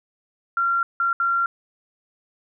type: tone bursts at uneven times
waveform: sine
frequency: 1376 Hz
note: F6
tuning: 26 cents flat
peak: -18 dBFS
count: 3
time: 0.57-0.83 / 1-1.13 / 1.2-1.46 s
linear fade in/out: 2 ms
effects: none